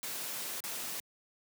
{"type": "noise with dropouts", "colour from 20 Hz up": "white", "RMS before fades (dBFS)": -39, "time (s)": [0.03, 1], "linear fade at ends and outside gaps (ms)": 0, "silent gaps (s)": [0.604, 0.639], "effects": ["high-pass 150 Hz 12 dB/octave"]}